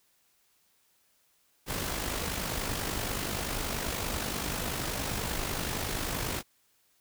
pink noise with amplitude modulation, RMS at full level -31 dBFS, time 1.66-6.43 s, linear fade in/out 50 ms, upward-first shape sine, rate 50.4 Hz, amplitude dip 50%, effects white hiss -69 dBFS RMS until 7 s

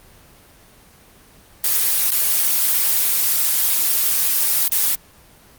blue noise with dropouts, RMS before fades -17 dBFS, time 1.64-4.95 s, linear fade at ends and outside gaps 1 ms, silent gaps 2.106-2.119 / 4.679-4.719 s, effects pink hiss -48 dBFS RMS until 5.58 s + Opus 24 kbps

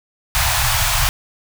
pink band-stop noise, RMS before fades -17 dBFS, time 0.35-1.09 s, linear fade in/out 0 ms, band 130 to 690 Hz, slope 48 dB/octave, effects none

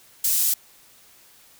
pink high-pass noise, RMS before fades -21 dBFS, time 0.24-0.54 s, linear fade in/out 5 ms, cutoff 8700 Hz, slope 12 dB/octave, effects white hiss -53 dBFS RMS until 1.59 s

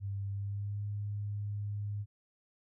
sine tone with pitch glide, 99.2 to 102.82 Hz, G2 to G#2, +21 to -17 cents, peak -34 dBFS, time 0-2.06 s, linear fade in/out 50 ms, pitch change +62 cents, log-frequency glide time 0.28-0.84 s, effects none

